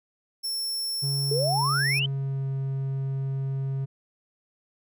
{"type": "tone", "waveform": "sawtooth", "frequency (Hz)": 5400, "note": "E8", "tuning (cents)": 41, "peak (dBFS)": -25, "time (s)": [0.43, 2], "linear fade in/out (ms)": 20}
{"type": "tone with pitch glide", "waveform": "triangle", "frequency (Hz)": [138.59, 135.35], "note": ["C#3", "C#3"], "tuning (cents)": [0, -41], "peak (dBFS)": -24, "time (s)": [1.02, 3.86], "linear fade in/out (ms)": 20, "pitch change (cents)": -41, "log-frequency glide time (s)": [1.7, 2.49]}
{"type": "exponential sweep", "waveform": "sine", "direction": "up", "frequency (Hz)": [415.3, 3136], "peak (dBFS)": -24, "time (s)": [1.31, 2.06], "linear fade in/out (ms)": 5}
{"effects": []}